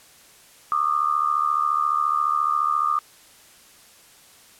sine tone with amplitude modulation, 1210 Hz, D#6, 49 cents flat, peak -15 dBFS, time 0.72-2.99 s, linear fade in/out 0 ms, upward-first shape sine, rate 74.4 Hz, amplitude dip 85%, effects white hiss -51 dBFS RMS until 4.59 s + low-pass 12000 Hz 12 dB/octave

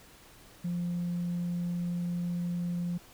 sine tone, 174.61 Hz, F3, in tune, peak -28 dBFS, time 0.64-2.98 s, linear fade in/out 10 ms, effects tanh soft clip ceiling -27 dBFS + pink hiss -55 dBFS RMS until 3.13 s

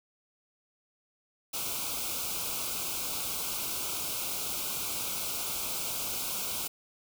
white band-stop noise, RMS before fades -34 dBFS, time 1.53-6.68 s, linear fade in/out 10 ms, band 1500 to 2200 Hz, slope 96 dB/octave, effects none

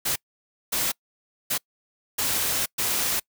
white noise bursts at uneven times, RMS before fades -25 dBFS, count 5, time 0.05-0.16 / 0.72-0.92 / 1.5-1.58 / 2.18-2.66 / 2.78-3.2 s, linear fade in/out 10 ms, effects noise-tail reverb RT60 0.1 s tail -26 dB re dry

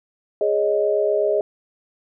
sine chord, Ab suspended fourth, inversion none, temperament equal, 415.3 / 554.4 / 622.3 Hz, Ab4 / Db5 / Eb5, 0 / 0 / 0 cents, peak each -20 / -24 / -20 dBFS, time 0.41-1.41 s, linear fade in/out 2 ms, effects none

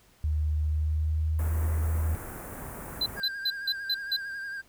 sine tone with pitch glide, 76.3 to 79.54 Hz, D#2 to D#2, -33 to +39 cents, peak -24 dBFS, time 0.24-2.15 s, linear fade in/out 0 ms, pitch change +72 cents, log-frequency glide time 0.63-1.61 s
pink band-stop noise, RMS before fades -40 dBFS, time 1.39-3.2 s, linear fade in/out 0 ms, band 1800 to 8900 Hz, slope 24 dB/octave
triangle tone bursts, 4037 Hz, B7, 37 cents sharp, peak -23 dBFS, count 6, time 3.01-4.166 s, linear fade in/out 5 ms, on 51 ms, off 170 ms
triangle tone with vibrato, 1600 Hz, G6, 35 cents sharp, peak -32 dBFS, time 3.16-4.62 s, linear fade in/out 20 ms, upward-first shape sine, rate 11 Hz, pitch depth 38 cents each way
effects pink hiss -61 dBFS RMS until 4.68 s

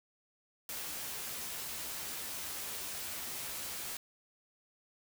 white noise with comb filter, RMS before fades -41 dBFS, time 0.69-3.97 s, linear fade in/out 2 ms, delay 13 ms, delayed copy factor +0.5, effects none

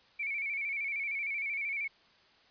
sine tone with vibrato, 2270 Hz, C#7, 41 cents sharp, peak -32 dBFS, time 0.19-1.88 s, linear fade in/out 10 ms, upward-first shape square, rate 13 Hz, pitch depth 54 cents each way, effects white hiss -63 dBFS RMS until 2.5 s + resampled to 11025 Hz

